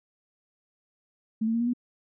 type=tone with pitch steps; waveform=sine; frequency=220 / 225.9 / 232 / 238.3 / 244.7 Hz; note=A3 / A3 / A#3 / A#3 / B3; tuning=0 / +46 / -8 / +38 / -16 cents; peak=-23 dBFS; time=1.41-1.735 s; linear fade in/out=10 ms; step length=65 ms; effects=none